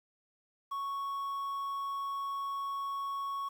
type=tone with quantisation; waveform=triangle; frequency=1108.7 Hz; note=C#6; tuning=in tune; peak=-32 dBFS; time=0.71-3.49 s; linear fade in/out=10 ms; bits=10; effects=none